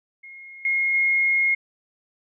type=tone with level steps; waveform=sine; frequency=2150 Hz; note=C7; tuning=47 cents sharp; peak=-39 / -19 / -17 dBFS; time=0.23-1.55 s; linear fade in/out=10 ms; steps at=0.65 / 0.94 s; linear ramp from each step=2 ms; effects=none